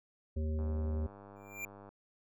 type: harmonic tone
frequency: 77.78 Hz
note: D#2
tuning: in tune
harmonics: 1 / 3 / 5 / 7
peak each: -32 / -42 / -46 / -49 dBFS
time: 0.36-1.07 s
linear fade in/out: 10 ms
type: click train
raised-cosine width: 1 ms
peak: -38 dBFS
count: 131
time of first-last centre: 0.59-1.89 s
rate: 100 Hz
type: tone with exponential growth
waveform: square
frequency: 2374 Hz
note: D7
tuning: 18 cents sharp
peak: -36 dBFS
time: 1.36-1.65 s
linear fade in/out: 2 ms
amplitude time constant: 63 ms
effects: none